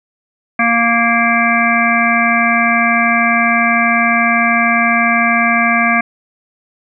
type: harmonic tone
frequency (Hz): 233.1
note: A#3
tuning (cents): 0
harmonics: 1 / 3 / 5 / 7 / 9 / 10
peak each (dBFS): -17 / -17 / -17 / -17 / -17 / -17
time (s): 0.59-6.01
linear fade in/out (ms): 5
effects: none